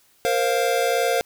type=chord; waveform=square; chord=Bb suspended second; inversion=none; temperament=equal with one note detuned; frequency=466.2 / 528.7 / 698.5 Hz; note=Bb4 / C5 / F5; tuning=0 / +18 / 0 cents; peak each=-24 dBFS; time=0.25-1.21 s; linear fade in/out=0 ms; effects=white hiss -59 dBFS RMS until 1.25 s